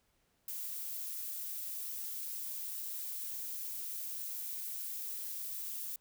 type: noise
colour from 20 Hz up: violet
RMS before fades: -41 dBFS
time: 0.48-5.96 s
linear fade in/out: 2 ms
effects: pink hiss -75 dBFS RMS until 6 s